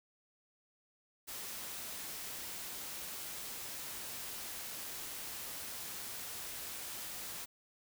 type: noise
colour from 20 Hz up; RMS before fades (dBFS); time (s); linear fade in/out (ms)
white; -44; 1.27-7.46; 20
effects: none